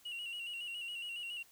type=tone with vibrato; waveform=sine; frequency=2827 Hz; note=F7; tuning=20 cents sharp; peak=-37 dBFS; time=0.05-1.43 s; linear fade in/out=10 ms; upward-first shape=square; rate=7.2 Hz; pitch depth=47 cents each way; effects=tanh soft clip ceiling -39 dBFS + white hiss -64 dBFS RMS until 1.51 s